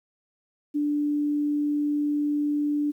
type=tone; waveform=sine; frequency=293.7 Hz; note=D4; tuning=in tune; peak=-22 dBFS; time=0.74-2.92 s; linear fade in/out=20 ms; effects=10-bit